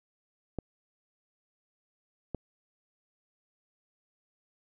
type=clicks; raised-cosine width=2 ms; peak=-20 dBFS; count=2; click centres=0.587 / 2.347 s; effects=none